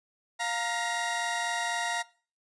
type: tone cluster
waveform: sawtooth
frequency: 702 / 928 / 1900 Hz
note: F5 / A#5 / A#6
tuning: +9 / -8 / +33 cents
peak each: -30 dBFS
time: 0.39-2.03 s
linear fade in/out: 20 ms
effects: noise-tail reverb RT60 0.4 s tail -20 dB re dry + resampled to 22050 Hz